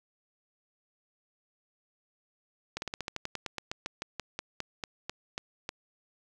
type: slowing click train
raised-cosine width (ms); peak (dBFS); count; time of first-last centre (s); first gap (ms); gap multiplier
0.2; -17; 21; 2.77-5.691; 51; 1.1
effects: none